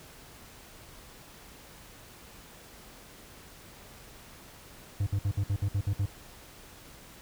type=tone bursts; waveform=triangle; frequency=99.7 Hz; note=G2; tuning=30 cents sharp; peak=-23 dBFS; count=9; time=5-6.058 s; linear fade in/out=5 ms; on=66 ms; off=58 ms; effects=pink hiss -51 dBFS RMS until 7.21 s